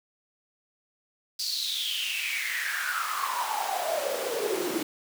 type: noise with high-pass filter sweep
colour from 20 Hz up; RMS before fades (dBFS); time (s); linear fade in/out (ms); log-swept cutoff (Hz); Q
pink; -30; 1.39-4.83; 5; 4800 to 310; 8.3
effects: none